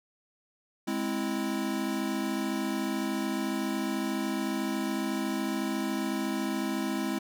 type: chord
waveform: square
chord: Ab augmented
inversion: none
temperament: equal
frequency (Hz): 207.7 / 261.6 / 329.6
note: Ab3 / C4 / E4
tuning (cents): 0 / 0 / 0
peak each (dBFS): -34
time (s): 0.87-7.19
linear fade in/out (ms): 10
effects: none